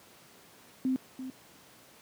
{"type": "tone with echo", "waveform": "sine", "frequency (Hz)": 259.7, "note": "C4", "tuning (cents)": -13, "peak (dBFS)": -25, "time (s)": [0.85, 0.96], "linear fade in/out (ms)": 0, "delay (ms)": 340, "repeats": 1, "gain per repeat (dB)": -11, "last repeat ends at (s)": 1.3, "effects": ["pink hiss -56 dBFS RMS until 2.01 s", "high-pass 150 Hz 12 dB/octave"]}